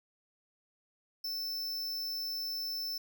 square tone, 5300 Hz, E8, 9 cents sharp, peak -35 dBFS, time 1.24-2.98 s, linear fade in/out 5 ms, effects 11-bit

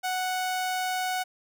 sawtooth tone, 740 Hz, F#5, in tune, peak -23 dBFS, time 0.03-1.24 s, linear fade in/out 20 ms, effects none

